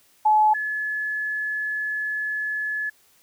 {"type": "tone pair in turn", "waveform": "sine", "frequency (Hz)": [856, 1712], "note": ["A5", "A6"], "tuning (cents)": [-48, -48], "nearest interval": "octave", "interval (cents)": 1200, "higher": "second", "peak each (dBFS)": [-14, -24], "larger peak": "first", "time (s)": [[0.25, 0.54], [0.54, 2.9]], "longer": "second", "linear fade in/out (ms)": 10, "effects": ["white hiss -59 dBFS RMS until 3.22 s"]}